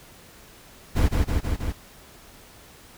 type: noise with echo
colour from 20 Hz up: brown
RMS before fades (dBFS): -19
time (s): 0.95-1.09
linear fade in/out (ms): 20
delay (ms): 160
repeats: 4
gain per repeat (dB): -2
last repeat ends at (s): 1.73
effects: pink hiss -49 dBFS RMS until 2.97 s